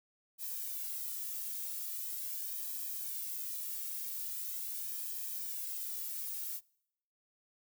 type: noise with flanger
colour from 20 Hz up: violet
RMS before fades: -40 dBFS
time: 0.38-6.61 s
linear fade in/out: 50 ms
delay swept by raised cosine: 1.4 to 2.02 ms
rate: 0.42 Hz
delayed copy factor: -0.65
effects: noise-tail reverb RT60 0.8 s tail -26 dB re dry